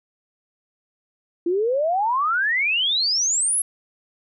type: exponential sweep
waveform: sine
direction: up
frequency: 332.8 to 11300 Hz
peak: -18 dBFS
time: 1.46-3.62 s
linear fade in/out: 5 ms
effects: none